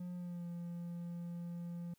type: tone with pitch glide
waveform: triangle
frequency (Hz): 178.1 to 172.33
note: F3 to F3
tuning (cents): +34 to -23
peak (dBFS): -39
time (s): 0-1.94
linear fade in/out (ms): 5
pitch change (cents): -57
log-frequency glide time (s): 0.15-0.47
effects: white hiss -75 dBFS RMS until 1.98 s